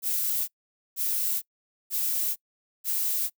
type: noise bursts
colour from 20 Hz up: violet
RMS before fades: -27 dBFS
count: 4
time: 0.02-3.3 s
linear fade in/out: 50 ms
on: 460 ms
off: 480 ms
effects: noise-tail reverb RT60 0.1 s tail -24 dB re dry